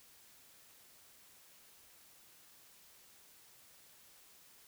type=silence; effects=white hiss -62 dBFS RMS until 4.67 s